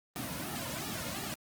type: noise with flanger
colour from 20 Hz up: pink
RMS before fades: -38 dBFS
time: 0.16-1.34 s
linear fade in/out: 0 ms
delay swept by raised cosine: 1.9 to 2.6 ms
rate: 2.8 Hz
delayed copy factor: -1
effects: high-pass 80 Hz 12 dB/octave + Opus 24 kbps